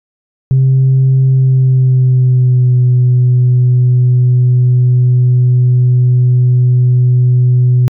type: tone with pitch glide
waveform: sine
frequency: 132.2 to 124.78 Hz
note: C3 to B2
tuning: +18 to +18 cents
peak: -4 dBFS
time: 0.51-7.88 s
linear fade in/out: 0 ms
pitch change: -100 cents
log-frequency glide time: 1.25-2.77 s
effects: tanh soft clip ceiling -3 dBFS